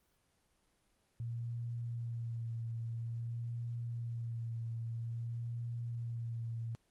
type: tone with vibrato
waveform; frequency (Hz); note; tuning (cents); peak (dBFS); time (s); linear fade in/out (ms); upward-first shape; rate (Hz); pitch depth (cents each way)
sine; 116.54; A#2; 0; -37; 1.2-6.75; 0; sine; 0.5; 24
effects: pink hiss -75 dBFS RMS until 6.9 s + Opus 24 kbps